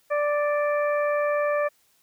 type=harmonic tone; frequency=587.3 Hz; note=D5; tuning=in tune; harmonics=1 / 2 / 3 / 4; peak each=-22 / -29 / -32 / -37 dBFS; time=0.1-1.69 s; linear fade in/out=20 ms; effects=white hiss -64 dBFS RMS until 2.02 s